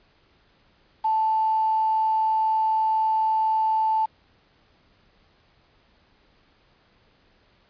sine tone with quantisation, 878 Hz, A5, 4 cents flat, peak -19 dBFS, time 1.04-4.06 s, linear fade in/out 10 ms, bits 7, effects pink hiss -61 dBFS RMS until 7.69 s + resampled to 11025 Hz

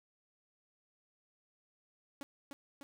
sawtooth tone with echo, 280.4 Hz, C#4, 20 cents sharp, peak -38 dBFS, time 2.21-2.23 s, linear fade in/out 0 ms, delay 300 ms, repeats 2, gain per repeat -3 dB, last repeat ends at 2.83 s, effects none

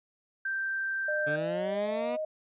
sine tone, 1568 Hz, G6, in tune, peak -29 dBFS, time 0.45-1.36 s, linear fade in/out 5 ms
sine tone with pitch glide, 604 to 622.1 Hz, D5 to D#5, +48 to 0 cents, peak -30 dBFS, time 1.08-2.25 s, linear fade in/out 5 ms, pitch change +52 cents, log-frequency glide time 1.36-1.93 s
15% pulse linear sweep, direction up, 143.2 to 246.9 Hz, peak -27 dBFS, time 1.26-2.17 s, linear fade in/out 20 ms
effects resampled to 8000 Hz

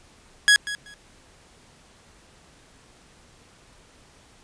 sawtooth tone with echo, 1667 Hz, G#6, 6 cents sharp, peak -9 dBFS, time 0.48-0.56 s, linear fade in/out 0 ms, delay 190 ms, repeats 2, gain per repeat -15 dB, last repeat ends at 0.94 s, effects pink hiss -54 dBFS RMS until 4.43 s + resampled to 22050 Hz

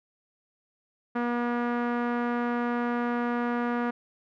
sawtooth tone with low-pass filter, 240.1 Hz, B3, 49 cents flat, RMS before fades -28 dBFS, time 1.15-3.91 s, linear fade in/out 10 ms, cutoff 1500 Hz, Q 1.7, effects none

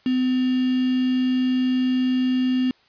sine tone with quantisation, 255.1 Hz, C4, 44 cents flat, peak -18 dBFS, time 0.06-2.71 s, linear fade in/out 2 ms, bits 5, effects white hiss -58 dBFS RMS until 2.88 s + resampled to 11025 Hz

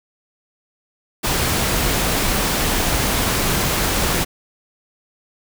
pink noise, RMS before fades -19 dBFS, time 1.23-4.25 s, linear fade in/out 20 ms, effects none

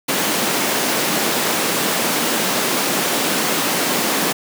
pink high-pass noise, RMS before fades -19 dBFS, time 0.08-4.33 s, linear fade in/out 10 ms, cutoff 190 Hz, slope 24 dB/octave, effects none

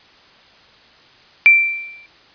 sine tone with exponential decay, 2349 Hz, D7, in tune, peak -3 dBFS, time 1.46-2.06 s, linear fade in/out 0 ms, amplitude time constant 130 ms, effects white hiss -48 dBFS RMS until 2.34 s + resampled to 11025 Hz

